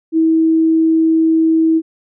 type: tone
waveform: sine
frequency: 322.8 Hz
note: E4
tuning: 36 cents flat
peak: -9 dBFS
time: 0.12-1.82 s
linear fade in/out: 50 ms
effects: none